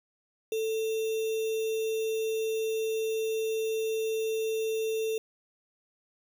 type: tone with sample-and-hold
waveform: sine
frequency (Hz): 442.7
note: A4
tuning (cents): +11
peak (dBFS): -27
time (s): 0.52-5.18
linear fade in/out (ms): 2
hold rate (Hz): 3150
effects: none